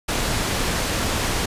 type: low-pass noise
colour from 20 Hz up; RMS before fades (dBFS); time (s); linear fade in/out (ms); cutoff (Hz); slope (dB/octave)
pink; -23; 0.08-1.46; 10; 10000; 12
effects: resampled to 32000 Hz